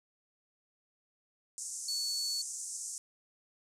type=band-pass noise; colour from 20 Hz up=pink; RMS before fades=-41 dBFS; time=1.58-2.98 s; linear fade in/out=0 ms; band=6100 to 9200 Hz; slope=48 dB/octave
type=tone; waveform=triangle; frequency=4435 Hz; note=C#8; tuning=in tune; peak=-32 dBFS; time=1.88-2.42 s; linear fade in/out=5 ms
effects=none